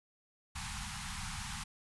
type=band-stop noise; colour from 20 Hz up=pink; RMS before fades=-41 dBFS; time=0.55-1.64 s; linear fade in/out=10 ms; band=220 to 770 Hz; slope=96 dB/octave; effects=resampled to 24000 Hz